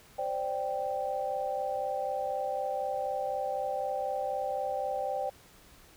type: chord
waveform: sine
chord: C suspended second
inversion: none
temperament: equal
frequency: 523.3 / 587.3 / 784 Hz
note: C5 / D5 / G5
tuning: 0 / 0 / 0 cents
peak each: -35 / -35 / -33 dBFS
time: 0.18-5.3 s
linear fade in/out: 10 ms
effects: pink hiss -57 dBFS RMS until 5.96 s